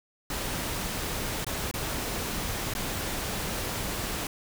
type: noise with dropouts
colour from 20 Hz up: pink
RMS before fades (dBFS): -32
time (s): 0.3-4.27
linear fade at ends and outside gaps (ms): 2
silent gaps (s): 1.446-1.466 / 1.713-1.739 / 2.738-2.75
effects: none